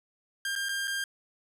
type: tone with dropouts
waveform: sawtooth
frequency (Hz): 1600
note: G6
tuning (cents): +35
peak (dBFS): -26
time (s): 0.45-1.04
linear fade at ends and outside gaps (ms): 2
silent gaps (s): 0.554-0.56 / 0.687-0.691 / 0.874-0.878
effects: resampled to 32000 Hz